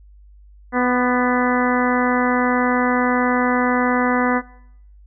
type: harmonic tone with a mistuned harmonic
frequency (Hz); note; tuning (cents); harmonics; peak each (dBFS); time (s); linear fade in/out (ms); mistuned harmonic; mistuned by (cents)
248.8; B3; +13; 1 / 2 / 3 / 4 / 5 / 6 / 7 / 8; -19 / -22 / -24 / -25 / -26 / -27 / -27 / -28; 0.72-4.42; 50; 5; -30
effects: noise-tail reverb RT60 0.7 s tail -20 dB re dry + added 50 Hz sine -43 dBFS peak until 5.06 s